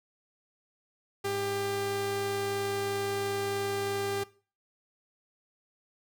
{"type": "tone pair together", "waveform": "sawtooth", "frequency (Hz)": [105.1, 397.4], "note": ["G#2", "G4"], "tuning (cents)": [21, 24], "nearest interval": "octave + major seventh", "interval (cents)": 2303, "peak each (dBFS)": [-36, -26], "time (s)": [1.24, 4.24], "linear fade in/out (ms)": 10, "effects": ["noise-tail reverb RT60 0.4 s tail -20 dB re dry"]}